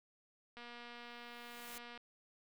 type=click train; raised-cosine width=0.3 ms; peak=-36 dBFS; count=337; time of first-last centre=0.57-1.976 s; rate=239 Hz
type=noise with exponential growth; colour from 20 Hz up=white; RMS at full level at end=-49 dBFS; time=0.95-1.78 s; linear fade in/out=1 ms; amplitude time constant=180 ms
effects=none